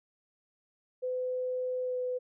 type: tone with pitch glide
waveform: sine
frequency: 506 to 501.6 Hz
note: B4 to B4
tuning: +42 to +27 cents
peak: -30 dBFS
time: 1.02-2.19 s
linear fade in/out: 20 ms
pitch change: -15 cents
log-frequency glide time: 1.82-1.97 s
effects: none